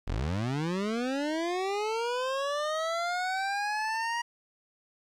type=linear sweep; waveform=25% pulse; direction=up; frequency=35.1 to 952 Hz; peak=-25 dBFS; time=0.07-4.22 s; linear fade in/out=10 ms; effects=low-pass 6000 Hz 12 dB/octave + 10-bit